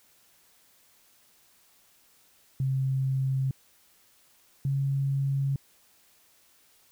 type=tone pair in turn; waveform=sine; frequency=133.3 / 137.6 Hz; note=C3 / C#3; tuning=+33 / -12 cents; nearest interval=minor second; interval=55 cents; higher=second; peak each=-24 dBFS; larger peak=neither; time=2.6-3.51 / 4.65-5.56 s; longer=neither; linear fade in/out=2 ms; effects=white hiss -62 dBFS RMS until 6.91 s